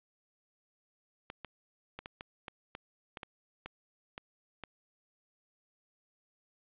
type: clicks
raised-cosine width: 0.3 ms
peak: -25 dBFS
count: 12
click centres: 1.301 / 1.447 / 1.99 / 2.059 / 2.209 / 2.482 / 2.751 / 3.172 / 3.232 / 3.66 / 4.179 / 4.637 s
effects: resampled to 8000 Hz + 10-bit